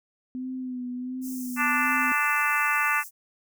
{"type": "tone with vibrato", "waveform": "sine", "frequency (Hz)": 252.8, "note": "B3", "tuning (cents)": 41, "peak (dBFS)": -30, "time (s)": [0.35, 2.12], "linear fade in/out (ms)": 0, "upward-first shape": "sine", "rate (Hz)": 1.4, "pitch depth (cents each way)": 38}
{"type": "high-pass noise", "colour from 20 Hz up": "white", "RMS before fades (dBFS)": -41, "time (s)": [1.21, 3.11], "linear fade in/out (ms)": 50, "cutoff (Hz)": 5700, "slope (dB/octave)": 48}
{"type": "harmonic tone", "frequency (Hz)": 293.7, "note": "D4", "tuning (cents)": 0, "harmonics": [3, 4, 5, 6, 7, 8, 9], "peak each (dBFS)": [-32, -27, -28, -29, -29, -36, -29], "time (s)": [1.56, 3.04], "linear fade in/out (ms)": 50}
{"effects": []}